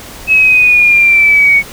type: linear sweep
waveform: sine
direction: down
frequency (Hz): 2581 to 2219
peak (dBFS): -4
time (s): 0.27-1.63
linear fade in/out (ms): 50
effects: pink hiss -30 dBFS RMS until 1.72 s